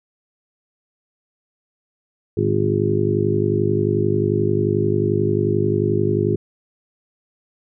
harmonic tone with a mistuned harmonic, 51.3 Hz, G#1, 21 cents flat, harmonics 2 / 3 / 4 / 5 / 6 / 7 / 8, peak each -22 / -25 / -26 / -29 / -28 / -21 / -22 dBFS, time 2.37-6.36 s, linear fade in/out 5 ms, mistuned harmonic 2, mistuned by +77 cents, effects none

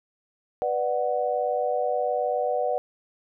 sine chord, B minor, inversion none, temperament just, 493.9 / 592.7 / 740.8 Hz, B4 / D5 / F#5, 0 / +16 / +2 cents, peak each -27 dBFS, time 0.62-2.78 s, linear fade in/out 0 ms, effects none

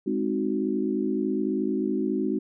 sine chord, Ab dominant seventh, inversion none, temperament equal, 207.7 / 261.6 / 311.1 / 370 Hz, Ab3 / C4 / Eb4 / Gb4, 0 / 0 / 0 / 0 cents, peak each -29 dBFS, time 0.06-2.39 s, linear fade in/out 10 ms, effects none

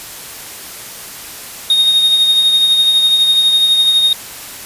triangle tone with tremolo, 3713 Hz, A#7, 8 cents flat, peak -5 dBFS, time 1.7-4.13 s, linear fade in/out 2 ms, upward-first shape triangle, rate 12 Hz, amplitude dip 45%, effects white hiss -30 dBFS RMS until 4.65 s + resampled to 32000 Hz

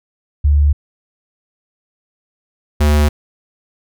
sine / square tone pair in turn, 72.7 / 74.4 Hz, D2 / D2, -17 / +23 cents, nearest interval unison, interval 40 cents, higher second, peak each -8 / -10 dBFS, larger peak first, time 0.44-0.73 / 2.8-3.09 s, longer neither, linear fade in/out 10 ms, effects none

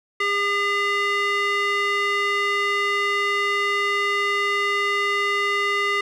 square tone with band-pass filter, 404.4 Hz, G#4, 46 cents flat, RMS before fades -22 dBFS, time 0.2-6.01 s, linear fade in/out 5 ms, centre 1900 Hz, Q 2, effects none

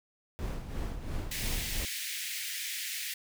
brown noise with tremolo, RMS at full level -33 dBFS, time 0.39-1.85 s, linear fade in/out 0 ms, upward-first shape sine, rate 2.9 Hz, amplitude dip 60%
pink high-pass noise, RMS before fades -37 dBFS, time 1.31-3.14 s, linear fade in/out 5 ms, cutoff 1800 Hz, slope 48 dB/octave
effects none

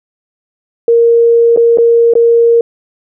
sine tone with dropouts, 466.2 Hz, A#4, in tune, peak -4 dBFS, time 0.88-2.61 s, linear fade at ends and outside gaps 2 ms, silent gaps 1.563-1.573 / 1.774-1.784 / 2.137-2.153 s, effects none

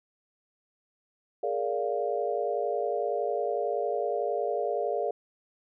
sine chord, Bb dominant seventh, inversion third, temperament equal with one note detuned, 415.3 / 466.2 / 580.2 / 698.5 Hz, Ab4 / Bb4 / D5 / F5, 0 / 0 / -21 / 0 cents, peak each -32 dBFS, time 1.43-5.11 s, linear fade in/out 5 ms, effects none

